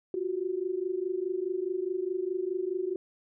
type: tone pair together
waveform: sine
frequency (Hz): 353.8 / 378.6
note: F4 / F#4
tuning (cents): +23 / +40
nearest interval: minor second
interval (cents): 117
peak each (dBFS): -32 / -31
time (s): 0.14-2.96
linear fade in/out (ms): 2
effects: none